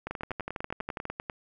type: two click trains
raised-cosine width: 0.5 ms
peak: -19 / -19 dBFS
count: 13 / 13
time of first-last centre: 0.11-1.298 / 0.07-1.054 s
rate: 10.1 / 12.2 Hz
effects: none